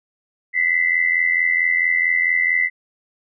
sine tone pair together, 1975.5 / 2060 Hz, B6 / C7, 0 / -28 cents, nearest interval minor second, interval 72 cents, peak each -18 dBFS, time 0.53-2.7 s, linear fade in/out 50 ms, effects none

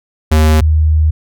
square / sine tone pair in turn, 77.78 / 77.78 Hz, D#2 / D#2, 0 / 0 cents, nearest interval unison, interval 0 cents, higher neither, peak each -7 dBFS, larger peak neither, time 0.31-0.61 / 0.61-1.11 s, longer second, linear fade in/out 10 ms, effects none

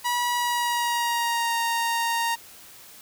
sawtooth tone with pitch glide, 969 to 928.5 Hz, B5 to A#5, -33 to -7 cents, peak -19 dBFS, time 0.04-2.36 s, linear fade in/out 20 ms, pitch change -74 cents, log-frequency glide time 0.34-1.56 s, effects white hiss -47 dBFS RMS until 3.01 s

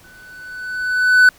triangle tone with exponential growth, 1497 Hz, F#6, 20 cents sharp, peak -3 dBFS, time 0.04-1.29 s, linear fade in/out 2 ms, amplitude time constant 270 ms, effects pink hiss -48 dBFS RMS until 1.38 s

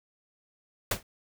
pink noise with exponential decay, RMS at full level -22 dBFS, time 0.91-1.03 s, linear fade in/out 5 ms, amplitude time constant 25 ms, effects none

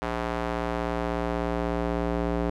square tone with band-pass filter sweep, 58.2 Hz, A#1, 2 cents flat, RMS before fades -28 dBFS, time 0.02-2.5 s, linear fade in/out 0 ms, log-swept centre 940 to 450 Hz, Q 0.76, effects none

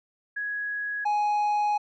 sine / triangle tone pair in turn, 1668 / 834 Hz, G#6 / G#5, +7 / +7 cents, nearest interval octave, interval 1200 cents, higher first, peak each -28 / -20 dBFS, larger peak second, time 0.36-1.05 / 1.05-1.78 s, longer second, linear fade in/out 10 ms, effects resampled to 16000 Hz

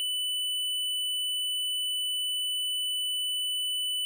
sine tone with hard clipping, 2987 Hz, F#7, 16 cents sharp, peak -29 dBFS, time 0-4.05 s, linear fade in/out 0 ms, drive 13 dB, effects none

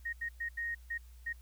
sine tone bursts at uneven times, 1864.7 Hz, A#6, in tune, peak -34 dBFS, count 6, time 0.05-0.13 / 0.21-0.29 / 0.4-0.49 / 0.57-0.75 / 0.9-0.98 / 1.26-1.33 s, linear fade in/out 10 ms, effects added 60 Hz sine -51 dBFS peak until 1.41 s + white hiss -67 dBFS RMS until 1.41 s

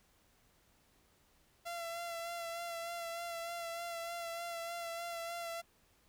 sawtooth tone with vibrato, 679 Hz, F5, 49 cents flat, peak -36 dBFS, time 1.65-5.62 s, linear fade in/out 20 ms, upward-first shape sine, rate 3.3 Hz, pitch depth 24 cents each way, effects pink hiss -70 dBFS RMS until 6.08 s

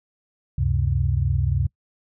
sine tone cluster, 71 / 94.3 / 131.4 Hz, C#2 / F#2 / C3, +42 / +33 / +8 cents, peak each -23 dBFS, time 0.58-1.67 s, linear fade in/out 5 ms, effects noise-tail reverb RT60 0.1 s tail -23 dB re dry

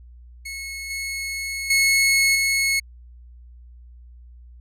sawtooth tone with level steps, 2186 Hz, C#7, 25 cents flat, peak -27 / -23 / -12 / -15 dBFS, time 0.45-2.8 s, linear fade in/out 10 ms, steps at 0.9 / 1.7 / 2.35 s, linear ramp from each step 5 ms, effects added 60 Hz sine -42 dBFS peak until 4.6 s + resampled to 32000 Hz

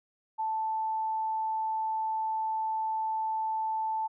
sine tone, 880 Hz, A5, in tune, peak -28 dBFS, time 0.38-4.08 s, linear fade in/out 20 ms, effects none

